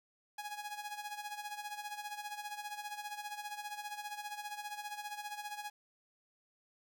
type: tone with tremolo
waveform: sawtooth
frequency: 832 Hz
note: G#5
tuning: 3 cents sharp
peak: -35 dBFS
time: 0.38-5.7 s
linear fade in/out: 5 ms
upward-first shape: sine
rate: 15 Hz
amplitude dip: 70%
effects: 11-bit